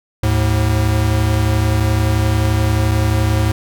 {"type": "tone pair together", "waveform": "square", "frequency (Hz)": [76, 107.48], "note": ["D#2", "A2"], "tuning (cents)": [-40, -40], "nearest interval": "tritone", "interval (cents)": 600, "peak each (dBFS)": [-18, -15], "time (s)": [0.23, 3.52], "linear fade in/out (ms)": 5, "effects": []}